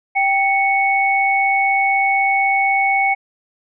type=tone pair together; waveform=sine; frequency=784 / 2216 Hz; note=G5 / C#7; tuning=0 / -1 cents; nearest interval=octave + tritone; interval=1799 cents; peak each=-16 dBFS; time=0.15-3.15 s; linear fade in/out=20 ms; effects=none